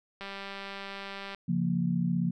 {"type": "click train", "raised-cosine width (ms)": 0.3, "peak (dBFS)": -24, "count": 225, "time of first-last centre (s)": [0.21, 1.347], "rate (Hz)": 197}
{"type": "chord", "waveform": "sine", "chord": "Bb minor", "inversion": "first", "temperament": "just", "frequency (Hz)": [139.85, 174.81, 233.1], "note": ["Db3", "F3", "Bb3"], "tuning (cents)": [16, 2, 0], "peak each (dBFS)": [-33, -27, -32], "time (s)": [1.48, 2.31], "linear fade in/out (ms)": 10}
{"effects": []}